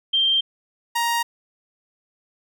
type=tone pair in turn; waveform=sine / sawtooth; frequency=3162 / 937.7 Hz; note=G7 / A#5; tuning=+14 / +10 cents; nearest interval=octave + major sixth; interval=2104 cents; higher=first; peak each=-16 dBFS; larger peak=neither; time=0.13-0.41 / 0.95-1.23 s; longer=neither; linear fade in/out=10 ms; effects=none